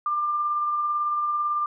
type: tone with tremolo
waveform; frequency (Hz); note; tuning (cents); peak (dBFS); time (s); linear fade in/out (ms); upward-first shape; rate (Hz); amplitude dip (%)
sine; 1193; D6; +27; -21; 0.06-1.66; 2; sine; 18; 25
effects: none